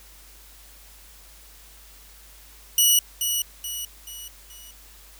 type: tone with echo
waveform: 10% pulse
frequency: 2932 Hz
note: F#7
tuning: 16 cents flat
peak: -7 dBFS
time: 2.78-2.99 s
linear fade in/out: 2 ms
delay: 430 ms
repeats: 4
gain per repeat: -7 dB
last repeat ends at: 4.71 s
effects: added 50 Hz sine -50 dBFS peak until 5.19 s + white hiss -50 dBFS RMS until 5.19 s